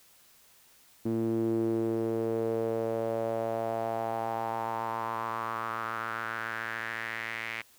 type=tone with band-pass filter sweep; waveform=sawtooth; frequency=113.4 Hz; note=A#2; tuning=47 cents flat; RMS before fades=-32 dBFS; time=1.05-7.62 s; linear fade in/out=10 ms; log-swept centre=290 to 2200 Hz; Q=4; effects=white hiss -60 dBFS RMS until 7.78 s